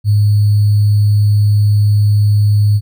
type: tone with sample-and-hold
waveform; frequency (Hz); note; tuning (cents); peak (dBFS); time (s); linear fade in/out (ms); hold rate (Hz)
sine; 103.83; G#2; 0; -7; 0.04-2.81; 50; 4410
effects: none